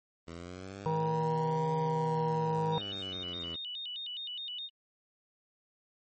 10% pulse exponential two-way sweep, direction up then down, 82.4 to 138.59 to 82.4 Hz, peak -34 dBFS, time 0.27-3.56 s, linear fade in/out 10 ms, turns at 1.72 s
harmonic tone, 158.9 Hz, D#3, 37 cents sharp, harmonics 1 / 3 / 5 / 6, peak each -32 / -33 / -40 / -33 dBFS, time 0.86-2.78 s, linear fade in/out 0 ms
sine tone with vibrato, 3300 Hz, G#7, 12 cents flat, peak -37 dBFS, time 2.71-4.7 s, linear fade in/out 50 ms, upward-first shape square, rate 4.8 Hz, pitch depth 190 cents each way
effects MP3 32 kbps

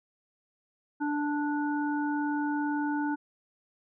harmonic tone, 293.7 Hz, D4, in tune, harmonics 1 / 3 / 5, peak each -28 / -34 / -37 dBFS, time 1-3.16 s, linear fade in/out 20 ms, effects none

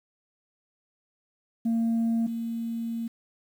sine tone pair in turn, 228.9 / 230 Hz, A#3 / A#3, -31 / -23 cents, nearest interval unison, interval 8 cents, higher second, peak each -20 / -28 dBFS, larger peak first, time 1.65-2.27 / 2.27-3.08 s, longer second, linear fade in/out 10 ms, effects tanh soft clip ceiling -21 dBFS + 9-bit

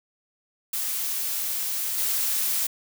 blue noise with level steps, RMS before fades -28 / -25 dBFS, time 0.73-2.67 s, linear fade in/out 5 ms, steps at 1.98 s, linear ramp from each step 5 ms, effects none

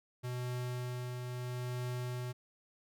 square tone with tremolo, 124.2 Hz, B2, 10 cents sharp, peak -36 dBFS, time 0.23-2.33 s, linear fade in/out 20 ms, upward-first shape triangle, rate 0.76 Hz, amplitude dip 35%, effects none

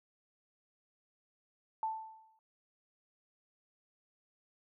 sine tone with exponential decay, 882 Hz, A5, 4 cents sharp, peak -30 dBFS, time 1.83-2.39 s, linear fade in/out 1 ms, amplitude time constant 120 ms, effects none

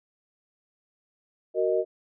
sine chord, D# minor, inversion first, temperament just, 373.4 / 466.7 / 622.3 Hz, F#4 / A#4 / D#5, +16 / +2 / 0 cents, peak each -26 dBFS, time 1.54-1.85 s, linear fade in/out 50 ms, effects none

